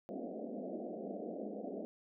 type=band-pass noise; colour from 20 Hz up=pink; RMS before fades=-43 dBFS; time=0.09-1.85 s; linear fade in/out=0 ms; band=190 to 710 Hz; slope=96 dB/octave; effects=none